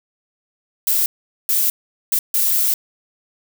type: noise bursts at uneven times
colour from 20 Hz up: violet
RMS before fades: -17 dBFS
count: 4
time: 0.87-1.06 / 1.49-1.7 / 2.12-2.19 / 2.34-2.74 s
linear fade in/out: 2 ms
effects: none